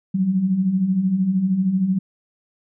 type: beating tone pair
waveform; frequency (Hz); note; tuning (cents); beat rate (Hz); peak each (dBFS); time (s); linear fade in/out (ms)
sine; 177.5 / 190.5; F3 / G3; +28 / -49; 13; -25 / -17; 0.14-1.99; 10
effects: none